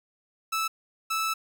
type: tone bursts at uneven times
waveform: sawtooth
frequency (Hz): 1312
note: E6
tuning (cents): -9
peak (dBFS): -22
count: 2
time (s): 0.52-0.68 / 1.1-1.34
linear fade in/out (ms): 10
effects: none